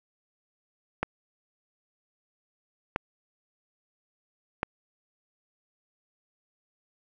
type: clicks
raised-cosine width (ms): 0.5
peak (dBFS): -11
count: 3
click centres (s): 1.03 / 2.961 / 4.631
effects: none